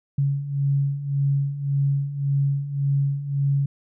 sine beating tone pair, 138.59 / 140.39 Hz, C#3 / C#3, 0 / +22 cents, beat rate 1.8 Hz, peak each -26 / -21 dBFS, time 0.18-3.66 s, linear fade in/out 5 ms, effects none

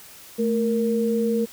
sine tone pair together, 220 / 466.2 Hz, A3 / A#4, 0 / 0 cents, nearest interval octave + minor second, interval 1300 cents, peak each -22 dBFS, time 0.38-1.46 s, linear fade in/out 20 ms, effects white hiss -45 dBFS RMS until 1.52 s

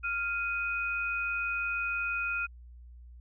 sine tone pair together, 1396.9 / 2497 Hz, F6 / D#7, 0 / +6 cents, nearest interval minor seventh, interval 1006 cents, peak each -32 / -32 dBFS, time 0.03-2.47 s, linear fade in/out 20 ms, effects added 60 Hz sine -47 dBFS peak until 3.2 s

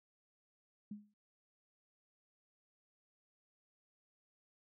sine tone with exponential decay, 207.7 Hz, G#3, in tune, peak -40 dBFS, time 0.91-1.14 s, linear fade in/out 5 ms, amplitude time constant 48 ms, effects none

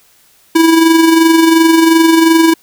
square tone with amplitude modulation, 327.2 Hz, E4, 13 cents flat, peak -4 dBFS, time 0.55-2.54 s, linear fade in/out 10 ms, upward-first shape sine, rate 22.8 Hz, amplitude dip 45%, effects white hiss -49 dBFS RMS until 2.62 s

